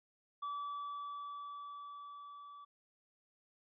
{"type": "tone with level ramp", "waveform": "triangle", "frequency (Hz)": 1152, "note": "D6", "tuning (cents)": -34, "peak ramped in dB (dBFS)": [-36, -49], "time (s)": [0.42, 2.65], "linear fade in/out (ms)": 10, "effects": ["resampled to 11025 Hz"]}